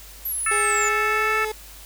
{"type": "exponential sweep", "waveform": "sine", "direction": "down", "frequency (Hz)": [12000, 6900], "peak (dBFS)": -24, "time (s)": [0.25, 0.89], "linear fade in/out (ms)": 5}
{"type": "harmonic tone", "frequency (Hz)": 439.6, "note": "A4", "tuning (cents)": -2, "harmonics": [3, 4, 5, 6], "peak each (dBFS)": [-23, -25, -27, -29], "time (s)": [0.46, 1.45], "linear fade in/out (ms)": 5}
{"type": "tone with pitch glide", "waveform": "30% pulse", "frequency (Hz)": [415.3, 431.2], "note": ["G#4", "A4"], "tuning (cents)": [0, -35], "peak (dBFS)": -23, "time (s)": [0.51, 1.52], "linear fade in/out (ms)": 5, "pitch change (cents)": 65, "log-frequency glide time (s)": [0.77, 1.37]}
{"effects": ["added 50 Hz sine -44 dBFS peak until 1.85 s", "white hiss -44 dBFS RMS until 1.85 s"]}